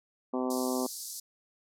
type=harmonic tone; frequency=127.8 Hz; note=C3; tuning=40 cents flat; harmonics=2 / 3 / 4 / 5 / 6 / 7 / 8 / 9; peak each=-31 / -35 / -37 / -39 / -41 / -42 / -43 / -44 dBFS; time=0.33-0.87 s; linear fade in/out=10 ms
type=band-pass noise; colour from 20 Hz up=pink; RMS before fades=-41 dBFS; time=0.5-1.2 s; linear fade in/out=5 ms; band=4500 to 14000 Hz; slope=48 dB/octave
effects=none

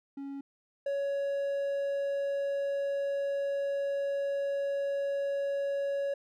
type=tone pair in turn; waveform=triangle; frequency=277.3 / 558.9 Hz; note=C#4 / C#5; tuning=+1 / +14 cents; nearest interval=octave; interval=1213 cents; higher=second; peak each=-35 / -27 dBFS; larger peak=second; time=0.17-0.41 / 0.86-6.14 s; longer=second; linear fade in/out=5 ms; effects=none

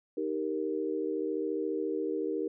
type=chord; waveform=sine; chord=Eb major; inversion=none; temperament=equal; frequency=311.1 / 392 / 466.2 Hz; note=Eb4 / G4 / Bb4; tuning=0 / 0 / 0 cents; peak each=-34 dBFS; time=0.17-2.48 s; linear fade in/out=5 ms; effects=none

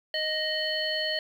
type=harmonic tone with a mistuned harmonic; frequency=622.3 Hz; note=D#5; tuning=in tune; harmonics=1 / 3 / 5 / 7; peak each=-32 / -32 / -32 / -32 dBFS; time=0.14-1.19 s; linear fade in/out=2 ms; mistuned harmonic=5; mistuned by=-39 cents; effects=9-bit

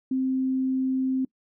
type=tone; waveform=sine; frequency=261.6 Hz; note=C4; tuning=in tune; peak=-22 dBFS; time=0.11-1.25 s; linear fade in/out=5 ms; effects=noise-tail reverb RT60 0.1 s tail -24 dB re dry

